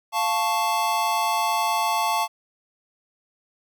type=chord; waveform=square; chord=F augmented; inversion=none; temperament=equal; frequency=698.5 / 880 / 1108.7 Hz; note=F5 / A5 / C#6; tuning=0 / 0 / 0 cents; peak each=-28 / -24 / -27 dBFS; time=0.12-2.28 s; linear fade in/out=50 ms; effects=none